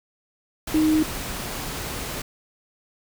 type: tone in noise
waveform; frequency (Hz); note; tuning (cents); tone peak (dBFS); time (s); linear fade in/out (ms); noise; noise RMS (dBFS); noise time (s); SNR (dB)
sine; 311.1; D#4; 0; -16; 0.74-1.03; 5; pink; -31; 0.67-2.22; +12
effects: none